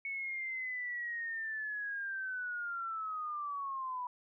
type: linear sweep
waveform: sine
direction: down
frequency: 2217 to 977 Hz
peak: -36 dBFS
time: 0.05-4.07 s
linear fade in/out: 2 ms
effects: none